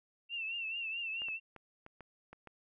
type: tone with vibrato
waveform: sine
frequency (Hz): 2705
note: E7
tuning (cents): +44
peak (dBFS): -36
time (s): 0.29-1.4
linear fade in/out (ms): 50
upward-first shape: triangle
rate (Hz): 4.6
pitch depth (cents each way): 85
type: clicks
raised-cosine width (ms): 0.5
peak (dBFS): -35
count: 7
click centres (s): 1.219 / 1.285 / 1.563 / 1.864 / 2.007 / 2.33 / 2.473
effects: none